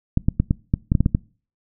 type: clicks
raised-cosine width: 5 ms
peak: -4 dBFS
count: 10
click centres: 0.174 / 0.285 / 0.4 / 0.509 / 0.739 / 0.919 / 0.952 / 1.006 / 1.061 / 1.149 s
effects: noise-tail reverb RT60 0.4 s tail -24 dB re dry